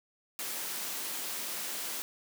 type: high-pass noise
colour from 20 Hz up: white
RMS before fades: -37 dBFS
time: 0.39-2.02 s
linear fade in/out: 0 ms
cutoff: 180 Hz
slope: 24 dB/octave
effects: none